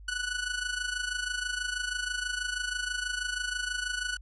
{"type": "tone with amplitude modulation", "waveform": "sawtooth", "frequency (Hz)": 1480, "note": "F#6", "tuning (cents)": 0, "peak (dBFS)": -24, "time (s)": [0.08, 4.17], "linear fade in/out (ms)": 5, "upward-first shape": "sine", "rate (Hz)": 26.2, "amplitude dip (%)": 70, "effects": ["added 50 Hz sine -45 dBFS peak until 4.21 s", "resampled to 24000 Hz"]}